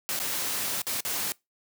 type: noise with dropouts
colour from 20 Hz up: white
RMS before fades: -30 dBFS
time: 0.09-1.32 s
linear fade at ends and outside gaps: 0 ms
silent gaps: 0.191-0.2 / 0.818-0.868 / 1.005-1.05 s
effects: noise-tail reverb RT60 0.2 s tail -23 dB re dry + high-pass 100 Hz 12 dB/octave